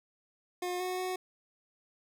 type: tone with pitch steps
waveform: 25% pulse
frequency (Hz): 359 / 366.6 / 369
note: F4 / F#4 / F#4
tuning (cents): +48 / -16 / -5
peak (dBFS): -29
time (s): 0.62-1.16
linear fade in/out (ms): 5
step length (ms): 180
effects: none